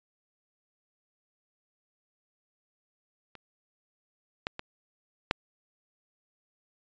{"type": "clicks", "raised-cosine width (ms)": 0.3, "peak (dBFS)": [-30, -14, -20, -8], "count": 4, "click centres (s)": [3.353, 4.469, 4.594, 5.311], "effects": ["resampled to 16000 Hz"]}